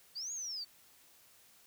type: linear two-way sweep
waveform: sine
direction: up then down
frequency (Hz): 4435 to 6760 to 4435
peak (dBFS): -38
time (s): 0.15-0.65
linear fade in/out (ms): 20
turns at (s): 0.32
effects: white hiss -63 dBFS RMS until 1.66 s